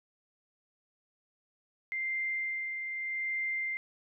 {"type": "tone with tremolo", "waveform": "sine", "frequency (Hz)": 2093, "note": "C7", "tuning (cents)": 0, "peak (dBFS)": -30, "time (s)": [1.92, 3.77], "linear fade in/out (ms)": 0, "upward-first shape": "sine", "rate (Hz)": 0.82, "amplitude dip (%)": 40, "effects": []}